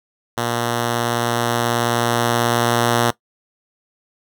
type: tone with level ramp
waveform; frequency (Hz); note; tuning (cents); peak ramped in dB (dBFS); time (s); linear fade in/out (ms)
5% pulse; 118.6; A#2; +30; -8 to -3; 0.37-3.11; 10
effects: noise-tail reverb RT60 0.1 s tail -18 dB re dry

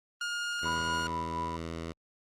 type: tone with pitch glide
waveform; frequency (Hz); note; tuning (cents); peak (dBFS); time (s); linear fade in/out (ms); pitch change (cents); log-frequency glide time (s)
sawtooth; 1421 to 1430.9; F6 to F6; +30 to +42; -28; 0.21-1.07; 2; +12; 0.58-0.68
type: tone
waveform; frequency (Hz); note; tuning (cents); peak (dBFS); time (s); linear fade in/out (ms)
10% pulse; 82.41; E2; 0; -28; 0.62-1.93; 20
type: tone with tremolo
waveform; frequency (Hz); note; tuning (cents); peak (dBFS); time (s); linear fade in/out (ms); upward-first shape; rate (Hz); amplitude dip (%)
sine; 987.8; B5; 0; -31; 0.65-1.57; 10; sine; 4.3; 45
effects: low-pass 7000 Hz 12 dB/octave + Opus 24 kbps

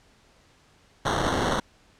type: noise with sample-and-hold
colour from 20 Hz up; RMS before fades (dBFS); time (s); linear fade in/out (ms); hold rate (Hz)
blue; -25; 1.05-1.6; 5; 2450
effects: pink hiss -59 dBFS RMS until 1.99 s + low-pass 7000 Hz 12 dB/octave

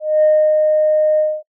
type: tone with ADSR envelope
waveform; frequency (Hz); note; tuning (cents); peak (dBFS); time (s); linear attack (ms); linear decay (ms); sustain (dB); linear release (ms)
sine; 615; D#5; -20; -7; 0-1.43; 230; 310; -3; 240
effects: noise-tail reverb RT60 0.1 s tail -26 dB re dry + tanh soft clip ceiling -5 dBFS

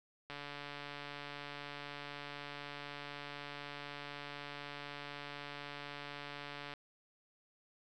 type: click train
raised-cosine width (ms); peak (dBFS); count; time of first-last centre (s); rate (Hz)
0.3; -29; 928; 0.3-6.737; 144
effects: none

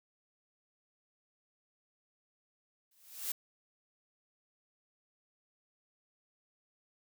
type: noise with exponential growth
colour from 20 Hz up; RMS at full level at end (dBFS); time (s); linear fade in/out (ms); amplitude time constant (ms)
blue; -33; 2.91-3.32; 5; 88
effects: none

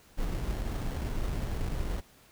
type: noise with sample-and-hold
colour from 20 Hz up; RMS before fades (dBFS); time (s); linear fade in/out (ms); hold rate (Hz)
brown; -32; 0.17-2.01; 20; 2450
effects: pink hiss -59 dBFS RMS until 2.31 s

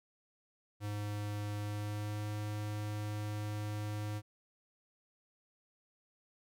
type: tone with pitch glide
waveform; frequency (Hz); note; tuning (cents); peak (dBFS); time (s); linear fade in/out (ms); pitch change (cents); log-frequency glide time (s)
square; 103.83 to 105.16; G#2 to G#2; 0 to +22; -37; 0.8-4.22; 50; +22; 1.59-2.27
effects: none

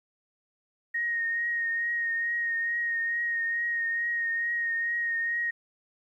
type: tone with vibrato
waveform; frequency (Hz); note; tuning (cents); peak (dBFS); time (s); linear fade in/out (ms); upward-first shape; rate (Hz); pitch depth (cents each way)
sine; 1864.7; A#6; 0; -26; 0.94-5.51; 10; triangle; 2.3; 26
effects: 11-bit

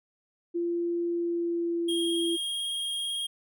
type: tone with pitch glide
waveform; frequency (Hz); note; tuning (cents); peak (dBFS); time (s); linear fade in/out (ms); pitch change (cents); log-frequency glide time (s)
sine; 343.5 to 338; F4 to E4; -29 to +43; -26; 0.54-2.37; 20; -28; 1.08-2.12
type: tone with vibrato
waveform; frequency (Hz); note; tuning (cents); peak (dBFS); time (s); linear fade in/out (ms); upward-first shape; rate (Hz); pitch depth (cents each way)
square; 3250; G#7; -38; -30; 1.88-3.27; 10; triangle; 18; 21
effects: none

